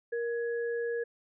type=tone pair together; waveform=sine; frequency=470 / 1674.9 Hz; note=A#4 / G#6; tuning=+14 / +14 cents; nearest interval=octave + minor seventh; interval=2200 cents; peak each=-30 / -40 dBFS; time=0.12-1.04 s; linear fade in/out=10 ms; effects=none